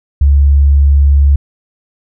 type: tone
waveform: sine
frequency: 70.5 Hz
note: C#2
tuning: 30 cents sharp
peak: -4 dBFS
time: 0.21-1.36 s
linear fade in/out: 5 ms
effects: none